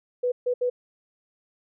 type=tone bursts at uneven times; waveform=sine; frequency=493.9 Hz; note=B4; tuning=in tune; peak=-21 dBFS; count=3; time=0.23-0.32 / 0.46-0.54 / 0.61-0.7 s; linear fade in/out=10 ms; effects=none